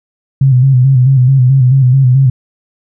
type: tone with vibrato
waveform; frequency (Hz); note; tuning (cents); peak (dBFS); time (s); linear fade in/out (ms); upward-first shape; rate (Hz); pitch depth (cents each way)
sine; 130.5; C3; -4; -4; 0.41-2.3; 5; square; 4.6; 65
effects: none